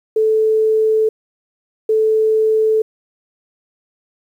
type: tone pair in turn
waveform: sine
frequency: 437.3 / 437.3 Hz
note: A4 / A4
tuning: -11 / -11 cents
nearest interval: unison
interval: 0 cents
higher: neither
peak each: -11 dBFS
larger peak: neither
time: 0.16-1.09 / 1.89-2.82 s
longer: neither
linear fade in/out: 5 ms
effects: 8-bit